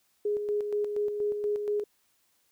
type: tone with tremolo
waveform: sine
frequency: 415.3 Hz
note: G#4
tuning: in tune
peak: -25 dBFS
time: 0.25-1.84 s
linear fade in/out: 5 ms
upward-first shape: square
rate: 4.2 Hz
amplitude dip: 45%
effects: white hiss -70 dBFS RMS until 2.51 s